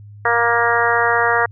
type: harmonic tone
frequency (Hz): 235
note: A#3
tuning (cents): +14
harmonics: 2 / 3 / 4 / 5 / 6 / 7 / 8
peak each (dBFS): -21 / -21 / -21 / -21 / -21 / -21 / -21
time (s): 0.25-1.46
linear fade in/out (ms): 5
effects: added 103 Hz sine -36 dBFS peak until 1.51 s